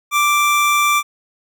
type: tone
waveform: 25% pulse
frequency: 1174.7 Hz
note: D6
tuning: in tune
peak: -9 dBFS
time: 0.11-1.03 s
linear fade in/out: 50 ms
effects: none

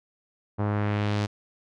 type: tone with low-pass filter sweep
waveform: sawtooth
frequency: 103.8 Hz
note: G#2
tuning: in tune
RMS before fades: -26 dBFS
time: 0.58-1.27 s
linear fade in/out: 20 ms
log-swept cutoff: 1000 to 5700 Hz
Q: 1.2
effects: none

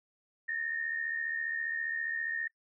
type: tone pair together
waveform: sine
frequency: 1767 / 1841.9 Hz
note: A6 / A#6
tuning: +7 / -21 cents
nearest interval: minor second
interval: 72 cents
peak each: -39 / -33 dBFS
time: 0.48-2.48 s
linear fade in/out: 10 ms
effects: noise-tail reverb RT60 0.1 s tail -23 dB re dry

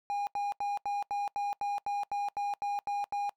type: tone bursts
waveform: triangle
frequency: 813 Hz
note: G#5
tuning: 37 cents flat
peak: -28 dBFS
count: 13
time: 0.1-3.294 s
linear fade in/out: 0 ms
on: 170 ms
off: 82 ms
effects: noise-tail reverb RT60 0.1 s tail -23 dB re dry

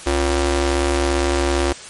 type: ring-modulated tone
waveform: sawtooth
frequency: 208.3 Hz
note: G#3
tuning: 5 cents sharp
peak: -9 dBFS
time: 0.06-1.73 s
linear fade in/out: 10 ms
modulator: 143 Hz
effects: white hiss -36 dBFS RMS until 1.89 s + MP3 48 kbps

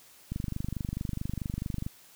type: click train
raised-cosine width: 5 ms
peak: -20 dBFS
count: 39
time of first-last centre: 0.32-1.865 s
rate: 24.6 Hz
effects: white hiss -56 dBFS RMS until 2.15 s

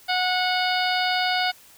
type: harmonic tone with a mistuned harmonic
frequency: 733 Hz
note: F#5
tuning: 16 cents flat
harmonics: 1 / 2 / 3 / 4 / 5 / 6 / 7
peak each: -24 / -27 / -29 / -30 / -31 / -32 / -32 dBFS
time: 0.08-1.52 s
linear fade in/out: 20 ms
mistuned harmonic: 7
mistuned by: -89 cents
effects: white hiss -51 dBFS RMS until 1.77 s

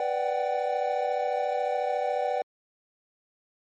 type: chord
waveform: triangle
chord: G major seventh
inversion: first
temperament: equal with one note detuned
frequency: 493.9 / 587.3 / 749.9 / 784 Hz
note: B4 / D5 / F#5 / G5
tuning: 0 / 0 / +23 / 0 cents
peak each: -29 / -28 / -28 / -30 dBFS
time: 0-2.42 s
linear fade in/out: 2 ms
effects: MP3 32 kbps

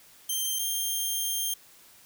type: tone pair in turn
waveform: 10% pulse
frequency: 3146 / 3188 Hz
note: G7 / G7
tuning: +6 / +28 cents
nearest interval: unison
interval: 22 cents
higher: second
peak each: -19 dBFS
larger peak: neither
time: 0.29-0.59 / 0.59-1.54 s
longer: second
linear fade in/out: 5 ms
effects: white hiss -55 dBFS RMS until 2.05 s

